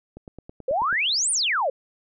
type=click train; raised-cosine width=2 ms; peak=-26 dBFS; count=8; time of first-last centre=0.17-0.928 s; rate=9.24 Hz
type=exponential two-way sweep; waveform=sine; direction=up then down; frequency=493.9 to 9690 to 493.9 Hz; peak=-20 dBFS; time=0.68-1.7 s; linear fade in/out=5 ms; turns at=1.31 s
effects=none